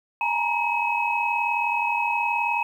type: tone cluster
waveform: sine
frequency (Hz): 838 / 930 / 969 / 2557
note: G#5 / A#5 / B5 / D#7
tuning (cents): +15 / -4 / -33 / +47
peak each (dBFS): -29 / -25 / -32 / -25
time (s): 0.21-2.63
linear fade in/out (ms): 2
effects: 9-bit